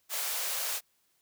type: high-pass noise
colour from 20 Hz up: white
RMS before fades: -33 dBFS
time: 0.09-0.81 s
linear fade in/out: 50 ms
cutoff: 460 Hz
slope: 48 dB/octave
effects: white hiss -72 dBFS RMS until 1.21 s